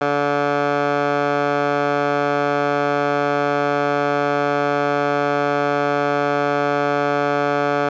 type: tone with band-pass filter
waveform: 15% pulse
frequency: 144 Hz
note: D3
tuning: 34 cents flat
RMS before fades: -19 dBFS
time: 0.01-7.89 s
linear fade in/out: 5 ms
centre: 930 Hz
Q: 1.6
effects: resampled to 16000 Hz